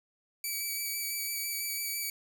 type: tone with vibrato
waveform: 5% pulse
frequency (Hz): 2294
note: D7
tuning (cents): -41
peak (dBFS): -23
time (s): 0.44-2.1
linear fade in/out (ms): 2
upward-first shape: square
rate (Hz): 6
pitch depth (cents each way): 14
effects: none